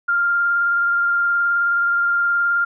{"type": "tone with vibrato", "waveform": "sine", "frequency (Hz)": 1396.9, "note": "F6", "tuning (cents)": 0, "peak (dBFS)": -15, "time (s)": [0.08, 2.65], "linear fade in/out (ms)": 10, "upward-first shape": "sine", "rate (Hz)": 19, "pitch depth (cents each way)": 12, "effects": []}